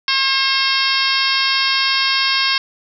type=harmonic tone with a mistuned harmonic; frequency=537 Hz; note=C5; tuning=45 cents sharp; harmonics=2 / 3 / 4 / 5 / 6 / 7 / 8 / 9 / 10; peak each=-23 / -23 / -23 / -23 / -23 / -23 / -23 / -23 / -23 dBFS; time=0.08-2.58 s; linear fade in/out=2 ms; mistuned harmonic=8; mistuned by=+43 cents; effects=none